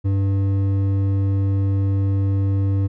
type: tone with hard clipping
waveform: sine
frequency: 98 Hz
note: G2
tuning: in tune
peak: -18 dBFS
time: 0.04-2.88 s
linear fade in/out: 20 ms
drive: 8 dB
effects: none